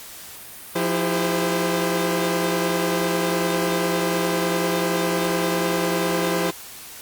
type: tone cluster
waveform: sawtooth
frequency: 175 / 327.3 / 401 / 515 Hz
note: F3 / E4 / G4 / C5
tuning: +4 / -12 / +39 / -28 cents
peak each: -22 dBFS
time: 0.75-6.51 s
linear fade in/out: 10 ms
effects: white hiss -39 dBFS RMS until 7.01 s + Opus 48 kbps